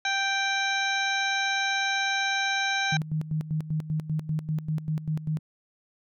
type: harmonic tone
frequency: 784 Hz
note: G5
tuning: in tune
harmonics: 1 / 2 / 3 / 4 / 5 / 7 / 8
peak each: -30 / -28 / -31 / -40 / -31 / -42 / -40 dBFS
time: 0.05-2.97 s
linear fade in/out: 2 ms
type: tone with tremolo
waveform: sine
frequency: 155.56 Hz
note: D#3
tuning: in tune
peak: -24 dBFS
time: 2.92-5.39 s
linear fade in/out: 5 ms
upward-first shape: square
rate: 5.1 Hz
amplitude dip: 75%
effects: none